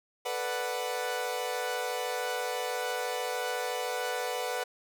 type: chord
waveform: sawtooth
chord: B minor seventh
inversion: third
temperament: equal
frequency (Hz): 440 / 493.9 / 587.3 / 740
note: A4 / B4 / D5 / F#5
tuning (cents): 0 / 0 / 0 / 0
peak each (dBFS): -36 / -30 / -36 / -32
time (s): 0.25-4.64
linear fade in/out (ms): 10
effects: none